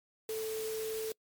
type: tone in noise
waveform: sine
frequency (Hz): 440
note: A4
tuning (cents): 0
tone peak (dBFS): -34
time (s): 0.29-1.12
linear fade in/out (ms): 2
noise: white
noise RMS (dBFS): -44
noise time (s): 0.29-1.12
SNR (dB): +7
effects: noise-tail reverb RT60 0.1 s tail -26 dB re dry + MP3 96 kbps